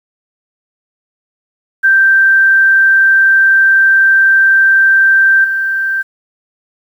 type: tone with level steps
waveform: sine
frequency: 1568 Hz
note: G6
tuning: in tune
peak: -5 / -12 dBFS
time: 1.83-6.03 s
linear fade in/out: 20 ms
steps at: 5.44 s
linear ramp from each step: 5 ms
effects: 7-bit